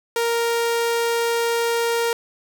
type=tone; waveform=sawtooth; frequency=466.2 Hz; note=A#4; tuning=in tune; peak=-15 dBFS; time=0.16-2.13 s; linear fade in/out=2 ms; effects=none